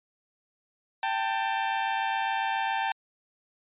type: tone pair together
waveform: sawtooth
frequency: 784 / 891.2 Hz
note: G5 / A5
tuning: 0 / +22 cents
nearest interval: major second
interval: 222 cents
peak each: -25 dBFS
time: 1.03-2.92 s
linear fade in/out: 2 ms
effects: resampled to 8000 Hz